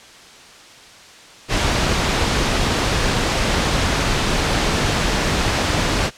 pink noise, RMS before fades -18 dBFS, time 1.48-6.11 s, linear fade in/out 50 ms, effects white hiss -42 dBFS RMS until 6.17 s + low-pass 6000 Hz 12 dB/octave

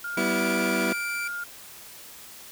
sine tone, 1412 Hz, F6, 19 cents sharp, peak -30 dBFS, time 0.04-1.44 s, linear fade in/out 5 ms
25% pulse chord, E minor, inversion first, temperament equal with one note detuned, 193.52 / 246.9 / 329.6 Hz, G3 / B3 / E4, -22 / 0 / 0 cents, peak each -25 dBFS, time 0.17-0.93 s, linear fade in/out 5 ms
40% pulse tone with pitch glide, 2297 to 2340 Hz, D7 to D7, -39 to -7 cents, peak -30 dBFS, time 0.17-1.28 s, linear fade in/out 5 ms, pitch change +32 cents, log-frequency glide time 0.33-0.4 s
effects white hiss -45 dBFS RMS until 2.51 s

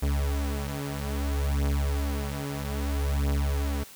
40% pulse beating tone pair, 70.3 / 70.91 Hz, C#2 / C#2, +25 / +40 cents, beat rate 0.61 Hz, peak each -28 dBFS, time 0.02-3.84 s, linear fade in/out 10 ms, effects white hiss -48 dBFS RMS until 3.95 s

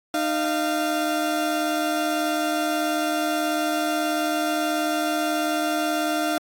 30% pulse tone pair together, 306.8 / 692 Hz, D#4 / F5, -24 / -16 cents, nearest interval octave + major second, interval 1408 cents, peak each -22 dBFS, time 0.14-6.38 s, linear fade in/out 2 ms, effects AAC 64 kbps

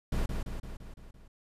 brown noise with echo, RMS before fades -29 dBFS, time 0.12-0.26 s, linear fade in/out 5 ms, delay 170 ms, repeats 6, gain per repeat -4 dB, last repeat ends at 1.28 s, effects resampled to 32000 Hz

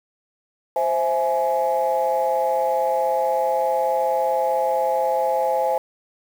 sine chord, C augmented, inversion none, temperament equal with one note detuned, 523.3 / 659.3 / 839.8 Hz, C5 / E5 / G#5, 0 / 0 / +19 cents, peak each -21 / -23 / -21 dBFS, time 0.76-5.78 s, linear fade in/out 2 ms, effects tanh soft clip ceiling -11 dBFS + 7-bit

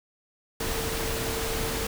sine tone in noise, 450.1 Hz, A4, 39 cents sharp, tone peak -34 dBFS, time 0.6-1.87 s, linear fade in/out 5 ms, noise pink, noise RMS -30 dBFS, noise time 0.6-1.87 s, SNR -7 dB, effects none

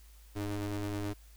35% pulse ring-modulated tone, 103.83 Hz, G#2, in tune, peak -29 dBFS, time 0.35-1.14 s, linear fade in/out 20 ms, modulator 203 Hz, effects added 53 Hz sine -53 dBFS peak until 1.36 s + white hiss -63 dBFS RMS until 1.36 s

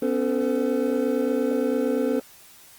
triangle tone cluster, 250.8 / 279.5 / 444.3 / 509 Hz, B3 / C#4 / A4 / C5, +27 / +14 / +17 / -48 cents, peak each -24 / -25 / -24 / -25 dBFS, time 0.02-2.2 s, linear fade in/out 5 ms, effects white hiss -50 dBFS RMS until 2.78 s + Opus 24 kbps

